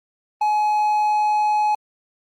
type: tone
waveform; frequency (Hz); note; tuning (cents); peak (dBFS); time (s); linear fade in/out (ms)
triangle; 845; G#5; +30; -14; 0.41-1.75; 5
effects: Opus 32 kbps